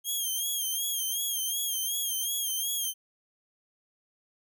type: tone with vibrato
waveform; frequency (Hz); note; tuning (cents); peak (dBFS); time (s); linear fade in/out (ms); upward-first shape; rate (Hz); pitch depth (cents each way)
5% pulse; 3220; G7; +46; -21; 0.04-2.94; 50; sine; 2.7; 69
effects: none